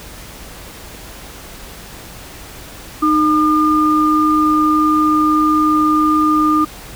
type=tone pair together; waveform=sine; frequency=307.4 / 1209 Hz; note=D#4 / D6; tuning=-21 / +50 cents; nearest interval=2 octaves; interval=2371 cents; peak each=-13 dBFS; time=3.02-6.65 s; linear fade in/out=10 ms; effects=added 50 Hz sine -40 dBFS peak until 6.95 s + pink hiss -35 dBFS RMS until 6.95 s